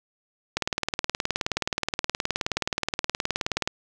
click train, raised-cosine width 0.2 ms, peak -7 dBFS, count 60, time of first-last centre 0.57-3.675 s, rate 19 Hz, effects none

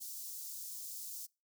white high-pass noise, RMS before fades -45 dBFS, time 0-1.27 s, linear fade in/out 20 ms, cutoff 5100 Hz, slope 24 dB/octave, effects noise-tail reverb RT60 0.3 s tail -26 dB re dry

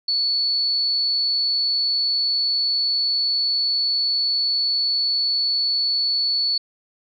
sine tone, 4435 Hz, C#8, in tune, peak -18 dBFS, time 0.08-6.58 s, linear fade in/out 5 ms, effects none

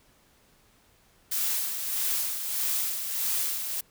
blue noise with tremolo, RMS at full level -27 dBFS, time 1.31-3.81 s, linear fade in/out 10 ms, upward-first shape sine, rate 1.6 Hz, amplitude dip 50%, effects pink hiss -62 dBFS RMS until 3.9 s

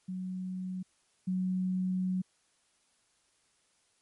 sine tone pair in turn, 185 / 185 Hz, F#3 / F#3, 0 / 0 cents, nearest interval unison, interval 0 cents, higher neither, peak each -34 / -28 dBFS, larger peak second, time 0.08-0.83 / 1.27-2.22 s, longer second, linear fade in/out 10 ms, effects white hiss -71 dBFS RMS until 4.01 s + MP3 48 kbps

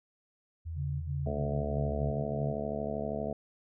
sine tone with pitch glide, 82 to 72.21 Hz, E2 to D2, -9 to -29 cents, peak -35 dBFS, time 0.65-2.12 s, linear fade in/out 20 ms, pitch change -220 cents, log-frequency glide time 1.24-1.37 s
sine tone bursts, 140 Hz, C#3, 18 cents sharp, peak -32 dBFS, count 6, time 0.75-2.56 s, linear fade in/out 50 ms, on 280 ms, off 26 ms
harmonic tone, 72.6 Hz, D2, 19 cents flat, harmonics 1 / 2 / 3 / 4 / 5 / 6 / 7 / 8 / 9 / 10, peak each -44 / -42 / -38 / -46 / -49 / -39 / -43 / -42 / -37 / -45 dBFS, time 1.26-3.33 s, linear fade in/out 5 ms
effects none

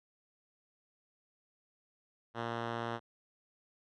5% pulse tone with low-pass filter, 116.54 Hz, A#2, in tune, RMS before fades -38 dBFS, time 2.34-3 s, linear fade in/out 50 ms, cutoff 2700 Hz, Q 0.8, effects none

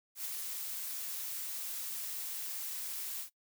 blue noise with ADSR envelope, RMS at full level -37 dBFS, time 0.15-3.3 s, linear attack 100 ms, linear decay 10 ms, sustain -3 dB, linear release 96 ms, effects noise-tail reverb RT60 0.1 s tail -19 dB re dry

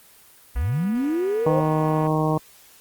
sine linear sweep, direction up, 46.25 to 547 Hz, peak -20 dBFS, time 0.55-1.61 s, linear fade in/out 20 ms
click train, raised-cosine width 0.5 ms, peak -26 dBFS, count 369, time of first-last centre 0.56-2.068 s, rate 244 Hz
harmonic tone, 155.56 Hz, D#3, in tune, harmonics 1 / 2 / 3 / 4 / 5 / 6 / 7, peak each -22 / -25 / -27 / -28 / -29 / -30 / -30 dBFS, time 1.46-2.38 s, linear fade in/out 5 ms
effects white hiss -51 dBFS RMS until 2.8 s + Opus 24 kbps

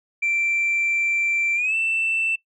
sine tone with pitch glide, 2349 to 2667 Hz, D7 to E7, 0 to +20 cents, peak -18 dBFS, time 0.22-2.36 s, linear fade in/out 10 ms, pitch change +220 cents, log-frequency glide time 1.55-1.75 s, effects noise-tail reverb RT60 0.1 s tail -21 dB re dry + tanh soft clip ceiling -16 dBFS

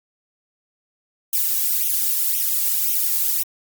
violet noise with flanger, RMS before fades -20 dBFS, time 1.33-3.43 s, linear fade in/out 2 ms, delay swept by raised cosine 0.32 to 1.82 ms, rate 1.9 Hz, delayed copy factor +0.75, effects Opus 48 kbps

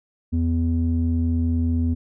square tone with low-pass filter, 82.41 Hz, E2, in tune, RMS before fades -21 dBFS, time 0.32-1.95 s, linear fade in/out 20 ms, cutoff 210 Hz, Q 7.5, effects none

